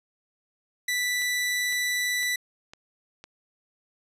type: tone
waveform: sawtooth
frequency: 1975.5 Hz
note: B6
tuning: in tune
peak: -21 dBFS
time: 0.88-2.36 s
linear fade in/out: 5 ms
type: click train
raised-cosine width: 0.2 ms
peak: -27 dBFS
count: 5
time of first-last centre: 1.22-3.24 s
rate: 1.98 Hz
effects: resampled to 32000 Hz